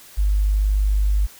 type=tone; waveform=sine; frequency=50.5 Hz; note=G#1; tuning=48 cents flat; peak=-15 dBFS; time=0.17-1.27 s; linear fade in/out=20 ms; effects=white hiss -45 dBFS RMS until 1.39 s